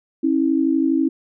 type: tone pair together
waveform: sine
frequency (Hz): 270.9 / 323.1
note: C#4 / E4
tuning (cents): -40 / -35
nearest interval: minor third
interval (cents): 305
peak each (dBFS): -18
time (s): 0.23-1.09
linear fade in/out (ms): 10
effects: none